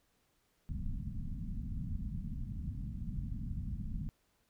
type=low-pass noise; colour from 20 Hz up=pink; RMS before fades=-39 dBFS; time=0.69-4.09 s; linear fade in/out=0 ms; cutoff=230 Hz; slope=48 dB/octave; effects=pink hiss -75 dBFS RMS until 4.49 s